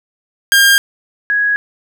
sawtooth / sine tone pair in turn, 1608 / 1663.7 Hz, G6 / G#6, +44 / +3 cents, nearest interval minor second, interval 59 cents, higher second, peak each -3 / -11 dBFS, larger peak first, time 0.52-0.78 / 1.3-1.56 s, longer neither, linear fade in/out 0 ms, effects none

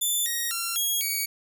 5% pulse tone with pitch steps, 3520 / 1879 / 1368 / 3302 / 2256 Hz, A7 / A#6 / F6 / G#7 / C#7, 0 / +13 / -36 / -11 / +30 cents, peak -16 dBFS, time 0.01-1.26 s, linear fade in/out 10 ms, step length 250 ms, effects none

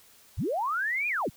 sine linear two-way sweep, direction up then down, 38.89 to 2488 to 38.89 Hz, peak -26 dBFS, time 0.37-1.3 s, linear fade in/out 20 ms, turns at 1.08 s, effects white hiss -57 dBFS RMS until 1.36 s

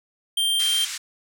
square tone, 3169 Hz, G7, 18 cents sharp, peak -20 dBFS, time 0.37-0.85 s, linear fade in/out 5 ms
white band-pass noise, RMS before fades -32 dBFS, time 0.59-0.98 s, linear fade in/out 10 ms, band 1400 to 8500 Hz, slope 24 dB/octave
effects none

